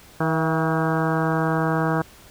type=harmonic tone with a mistuned harmonic; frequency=160 Hz; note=D#3; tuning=49 cents sharp; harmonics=1 / 2 / 3 / 4 / 5 / 6 / 7 / 8 / 9 / 10; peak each=-23 / -26 / -28 / -29 / -30 / -31 / -31 / -32 / -33 / -33 dBFS; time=0.2-2.02 s; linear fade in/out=5 ms; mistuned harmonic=4; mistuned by=+53 cents; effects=pink hiss -48 dBFS RMS until 2.3 s